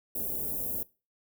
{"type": "band-stop noise", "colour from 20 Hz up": "white", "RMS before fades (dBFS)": -33, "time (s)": [0.15, 0.83], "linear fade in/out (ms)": 5, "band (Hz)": [580, 12000], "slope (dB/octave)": 24, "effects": ["noise-tail reverb RT60 0.3 s tail -21 dB re dry"]}